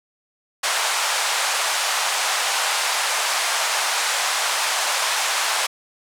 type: band-pass noise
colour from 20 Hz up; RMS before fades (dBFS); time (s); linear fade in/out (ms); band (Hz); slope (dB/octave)
pink; -22; 0.63-5.67; 10; 720 to 10000; 24
effects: none